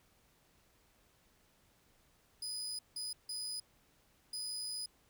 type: tone bursts at uneven times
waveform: 30% pulse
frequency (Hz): 4978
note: D#8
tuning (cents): 0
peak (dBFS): -36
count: 4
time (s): 2.42-2.79 / 2.96-3.13 / 3.29-3.6 / 4.33-4.86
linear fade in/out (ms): 5
effects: pink hiss -70 dBFS RMS until 5.09 s